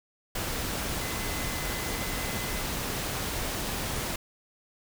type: tone in noise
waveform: sine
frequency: 2034 Hz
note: C7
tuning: 50 cents flat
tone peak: -41 dBFS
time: 1.01-2.63 s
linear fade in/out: 5 ms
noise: pink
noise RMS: -32 dBFS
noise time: 0.35-4.16 s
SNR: -12 dB
effects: none